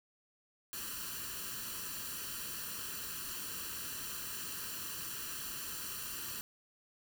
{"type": "noise with comb filter", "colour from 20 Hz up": "white", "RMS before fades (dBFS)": -42, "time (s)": [0.73, 6.41], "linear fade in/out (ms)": 0, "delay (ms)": 0.69, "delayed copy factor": 0.75, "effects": []}